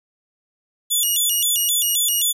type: tone with vibrato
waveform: 5% pulse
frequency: 3157 Hz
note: G7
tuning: 12 cents sharp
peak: -9 dBFS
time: 0.9-2.33 s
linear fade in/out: 20 ms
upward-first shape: square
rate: 3.8 Hz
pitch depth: 160 cents each way
effects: resampled to 32000 Hz